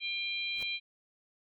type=harmonic tone; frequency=797 Hz; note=G5; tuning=28 cents sharp; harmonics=3 / 4 / 5; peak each=-35 / -39 / -38 dBFS; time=0-0.8 s; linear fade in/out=50 ms
type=noise with exponential growth; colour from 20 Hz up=pink; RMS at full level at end=-45 dBFS; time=0.5-0.63 s; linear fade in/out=2 ms; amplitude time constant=27 ms
effects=none